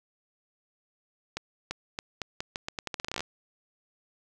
accelerating click train, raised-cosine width 0.2 ms, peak -15 dBFS, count 19, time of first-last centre 1.37-3.206 s, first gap 340 ms, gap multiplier 0.82, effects none

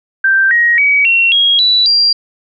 sine tone with pitch steps, 1568 / 1886.3 / 2269 / 2730 / 3284 / 3951 / 4753 Hz, G6 / A#6 / C#7 / F7 / G#7 / B7 / D8, 0 / +20 / +40 / -40 / -20 / 0 / +20 cents, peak -7 dBFS, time 0.24-2.13 s, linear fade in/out 5 ms, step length 270 ms, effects none

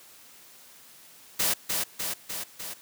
white noise with echo, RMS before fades -25 dBFS, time 1.39-1.54 s, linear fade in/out 10 ms, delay 300 ms, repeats 4, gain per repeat -3 dB, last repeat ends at 2.74 s, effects white hiss -52 dBFS RMS until 2.81 s + high-pass 100 Hz 12 dB/octave

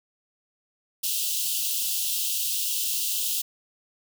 white high-pass noise, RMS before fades -27 dBFS, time 1.03-3.42 s, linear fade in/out 10 ms, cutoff 2700 Hz, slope 96 dB/octave, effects none

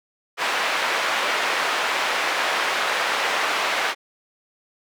white band-pass noise, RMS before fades -23 dBFS, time 0.37-3.95 s, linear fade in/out 50 ms, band 560 to 2200 Hz, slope 12 dB/octave, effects none

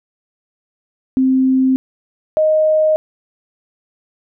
sine tone pair in turn, 261.6 / 622.2 Hz, C4 / D#5, 0 / 0 cents, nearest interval octave + minor third, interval 1500 cents, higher second, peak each -10 dBFS, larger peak neither, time 1.17-1.76 / 2.37-2.96 s, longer neither, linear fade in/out 0 ms, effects none

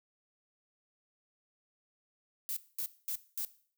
violet noise bursts, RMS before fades -36 dBFS, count 4, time 2.49-3.45 s, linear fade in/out 0 ms, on 75 ms, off 220 ms, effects noise-tail reverb RT60 0.5 s tail -17 dB re dry

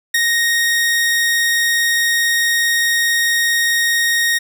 sawtooth tone with ADSR envelope, 1864.7 Hz, A#6, in tune, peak -8 dBFS, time 0.14-4.39 s, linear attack 6 ms, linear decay 25 ms, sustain -2 dB, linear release 17 ms, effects none

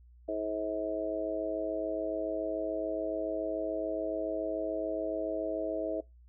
harmonic tone, 107 Hz, A2, 48 cents flat, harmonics 3 / 4 / 5 / 6, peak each -37 / -39 / -38 / -34 dBFS, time 0.28-6.01 s, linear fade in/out 10 ms, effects noise-tail reverb RT60 0.2 s tail -22 dB re dry + added 60 Hz sine -54 dBFS peak until 6.28 s

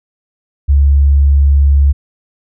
sine tone, 70.3 Hz, C#2, 25 cents sharp, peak -5 dBFS, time 0.68-1.93 s, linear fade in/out 20 ms, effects none

